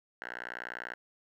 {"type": "tone with band-pass filter", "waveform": "5% pulse", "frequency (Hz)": 60.1, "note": "B1", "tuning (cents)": -46, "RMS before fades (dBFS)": -42, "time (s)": [0.22, 0.94], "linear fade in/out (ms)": 0, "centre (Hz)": 1500, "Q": 4.1, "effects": []}